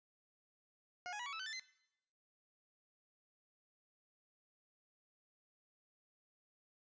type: tone with pitch steps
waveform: 20% pulse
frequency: 718 / 834.3 / 969.6 / 1126.7 / 1309.2 / 1521.4 / 1767.9 / 2054 Hz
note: F5 / G#5 / B5 / C#6 / E6 / F#6 / A6 / C7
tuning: +48 / +8 / -32 / +28 / -12 / +48 / +8 / -33 cents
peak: -38 dBFS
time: 1.06-1.596 s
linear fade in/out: 0 ms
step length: 67 ms
effects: noise-tail reverb RT60 0.8 s tail -19 dB re dry + resampled to 16000 Hz